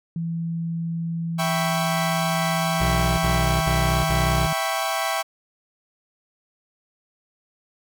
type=tone with pitch glide; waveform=sine; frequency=166.5 to 157.34 Hz; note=E3 to D#3; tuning=+18 to +20 cents; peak=-24 dBFS; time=0.16-4.53 s; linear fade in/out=2 ms; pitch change=-98 cents; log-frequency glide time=3.35-3.45 s
type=chord; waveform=sawtooth; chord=C# half-diminished seventh; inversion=first; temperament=equal; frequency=659.3 / 784 / 987.8 / 1108.7 Hz; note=E5 / G5 / B5 / C#6; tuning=0 / 0 / 0 / 0 cents; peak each=-23 / -23 / -29 / -25 dBFS; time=1.38-5.23 s; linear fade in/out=20 ms
type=tone bursts; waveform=25% pulse; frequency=61.74 Hz; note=B1; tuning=in tune; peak=-18 dBFS; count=4; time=2.8-4.47 s; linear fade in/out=10 ms; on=380 ms; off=50 ms
effects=none